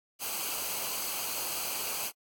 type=noise with comb filter; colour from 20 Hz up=white; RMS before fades=-34 dBFS; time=0.19-2.12 s; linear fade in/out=50 ms; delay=0.55 ms; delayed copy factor=-0.6; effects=AAC 64 kbps